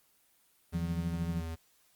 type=tone with pitch glide; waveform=square; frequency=83.6 to 81.93 Hz; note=E2 to E2; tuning=+25 to -10 cents; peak=-37 dBFS; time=0.72-1.56 s; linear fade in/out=20 ms; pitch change=-35 cents; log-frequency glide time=1.31-1.43 s
type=tone with tremolo; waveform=sine; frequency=170 Hz; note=F3; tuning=46 cents flat; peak=-28 dBFS; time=0.74-1.42 s; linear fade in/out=10 ms; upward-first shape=triangle; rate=13 Hz; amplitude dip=85%
effects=white hiss -68 dBFS RMS until 1.95 s + Opus 24 kbps